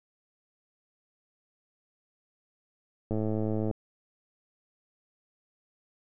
click train, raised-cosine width 2 ms, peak -18 dBFS, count 66, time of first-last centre 3.11-3.712 s, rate 108 Hz, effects none

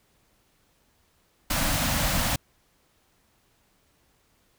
pink band-stop noise, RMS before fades -25 dBFS, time 1.5-2.36 s, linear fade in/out 5 ms, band 310 to 510 Hz, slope 96 dB/octave, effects pink hiss -66 dBFS RMS until 4.58 s

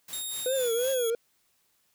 white noise with tremolo, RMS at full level -42 dBFS, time 0.08-0.95 s, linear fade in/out 5 ms, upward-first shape sine, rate 4.1 Hz, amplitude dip 80%
10% pulse tone with pitch glide, 3719 to 3332 Hz, A#7 to G#7, -5 to +5 cents, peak -26 dBFS, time 0.13-1.1 s, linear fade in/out 0 ms, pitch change -190 cents, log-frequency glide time 0.47-0.74 s
triangle tone with vibrato, 493.9 Hz, B4, in tune, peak -23 dBFS, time 0.46-1.15 s, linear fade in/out 2 ms, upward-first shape triangle, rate 2.8 Hz, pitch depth 170 cents each way
effects white hiss -70 dBFS RMS until 1.94 s

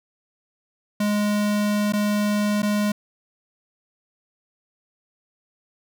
square tone with dropouts, 207.7 Hz, G#3, in tune, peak -20 dBFS, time 1-2.92 s, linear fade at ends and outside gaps 5 ms, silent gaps 1.924-1.934 / 2.621-2.629 s, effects none

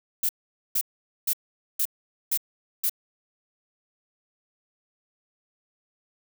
violet noise bursts, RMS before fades -24 dBFS, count 6, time 0.23-2.896 s, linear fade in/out 5 ms, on 61 ms, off 460 ms, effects none

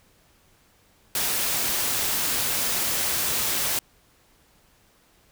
white noise, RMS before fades -25 dBFS, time 1.15-3.79 s, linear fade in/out 2 ms, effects pink hiss -60 dBFS RMS until 5.31 s

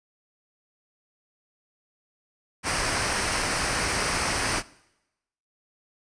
pink noise with comb filter, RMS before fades -26 dBFS, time 2.63-4.63 s, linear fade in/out 50 ms, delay 0.28 ms, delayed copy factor -0.5, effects noise-tail reverb RT60 0.9 s tail -21 dB re dry + resampled to 22050 Hz

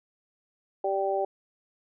harmonic tone, 195.1 Hz, G3, 8 cents flat, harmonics 2 / 3 / 4, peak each -29 / -29 / -29 dBFS, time 0.84-1.25 s, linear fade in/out 5 ms, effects none

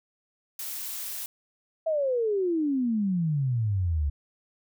blue noise, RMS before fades -35 dBFS, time 0.59-1.26 s, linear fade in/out 2 ms
sine exponential sweep, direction down, 659.3 to 69.3 Hz, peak -23 dBFS, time 1.86-4.1 s, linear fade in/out 10 ms
effects none

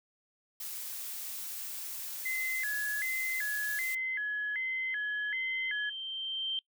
blue noise, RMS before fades -40 dBFS, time 0.6-3.95 s, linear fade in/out 5 ms
sine tone with vibrato, 1864.7 Hz, A#6, in tune, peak -31 dBFS, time 2.25-5.9 s, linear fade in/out 10 ms, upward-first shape square, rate 1.3 Hz, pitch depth 170 cents each way
sine tone with exponential growth, 3136 Hz, G7, in tune, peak -30 dBFS, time 3-6.59 s, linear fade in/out 1 ms, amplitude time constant 780 ms
effects noise-tail reverb RT60 0.1 s tail -23 dB re dry

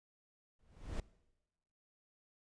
brown noise with exponential growth, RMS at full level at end -35 dBFS, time 0.59-1 s, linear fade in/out 2 ms, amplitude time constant 88 ms, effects noise-tail reverb RT60 1.0 s tail -21 dB re dry + resampled to 22050 Hz

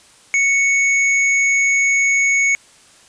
sine tone with hard clipping, 2217 Hz, C#7, in tune, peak -14 dBFS, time 0.34-2.55 s, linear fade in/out 0 ms, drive 15 dB, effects white hiss -48 dBFS RMS until 3.08 s + resampled to 22050 Hz

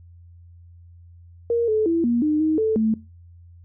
sine tone with pitch steps, 468.4 / 432.9 / 333.1 / 237.3 / 303.9 / 313.1 / 439 / 219.8 Hz, A#4 / A4 / E4 / A#3 / D#4 / D#4 / A4 / A3, +8 / -28 / +18 / +31 / -41 / +11 / -4 / -2 cents, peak -17 dBFS, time 1.5-2.94 s, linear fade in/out 2 ms, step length 180 ms, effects noise-tail reverb RT60 0.3 s tail -21 dB re dry + added 86 Hz sine -44 dBFS peak until 3.64 s

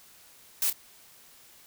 blue noise with echo, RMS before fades -26 dBFS, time 0.62-0.7 s, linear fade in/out 2 ms, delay 28 ms, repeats 1, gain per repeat -10 dB, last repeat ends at 0.728 s, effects white hiss -55 dBFS RMS until 1.66 s

